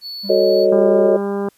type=tone; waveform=triangle; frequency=4435 Hz; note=C#8; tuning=in tune; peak=-26 dBFS; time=0.01-0.67 s; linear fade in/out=50 ms
type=tone with vibrato; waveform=triangle; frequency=199.7 Hz; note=G3; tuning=32 cents sharp; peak=-25 dBFS; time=0.23-1.09 s; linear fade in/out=20 ms; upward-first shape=sine; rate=19 Hz; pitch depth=29 cents each way
type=chord; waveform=sine; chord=D# half-diminished seventh; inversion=first; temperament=equal; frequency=370 / 440 / 554.4 / 622.3 Hz; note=F#4 / A4 / C#5 / D#5; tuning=0 / 0 / 0 / 0 cents; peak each=-16 / -17 / -16 / -17 dBFS; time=0.29-1.17 s; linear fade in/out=10 ms
type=harmonic tone; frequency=200 Hz; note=G3; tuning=35 cents sharp; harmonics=1 / 2 / 3 / 4 / 5 / 6 / 7 / 8; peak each=-23 / -21 / -31 / -32 / -34 / -37 / -42 / -42 dBFS; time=0.72-1.49 s; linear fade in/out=5 ms
effects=white hiss -57 dBFS RMS until 1.57 s + resampled to 32000 Hz